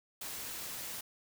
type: noise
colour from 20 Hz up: white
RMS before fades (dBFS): -42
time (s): 0.21-1.01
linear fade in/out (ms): 5
effects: none